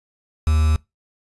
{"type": "tone with quantisation", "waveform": "triangle", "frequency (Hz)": 77.8, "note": "D#2", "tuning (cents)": 0, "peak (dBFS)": -12, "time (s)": [0.47, 0.76], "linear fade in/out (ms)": 0, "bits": 5, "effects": ["noise-tail reverb RT60 0.2 s tail -22 dB re dry", "resampled to 24000 Hz"]}